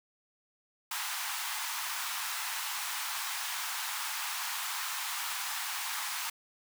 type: high-pass noise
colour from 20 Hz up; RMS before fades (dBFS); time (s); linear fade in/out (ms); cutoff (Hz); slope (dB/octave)
pink; -36; 0.91-6.3; 5; 840; 48
effects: none